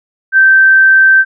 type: tone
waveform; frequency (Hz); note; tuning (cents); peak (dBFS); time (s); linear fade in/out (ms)
sine; 1556; G6; -13; -3; 0.32-1.25; 50
effects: none